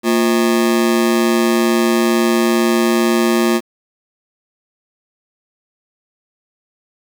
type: ring-modulated tone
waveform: 40% pulse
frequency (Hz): 290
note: D4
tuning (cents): -22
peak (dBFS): -8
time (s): 0.03-3.61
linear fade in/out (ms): 50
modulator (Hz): 61.1
effects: 7-bit